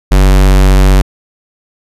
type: tone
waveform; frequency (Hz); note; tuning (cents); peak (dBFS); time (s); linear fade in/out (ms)
square; 47.7; G1; -47; -4; 0.11-1.02; 10
effects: resampled to 32000 Hz